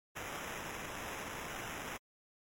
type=noise with sample-and-hold; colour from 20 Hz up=white; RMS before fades=-43 dBFS; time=0.15-1.98 s; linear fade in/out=20 ms; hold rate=4410 Hz; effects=MP3 64 kbps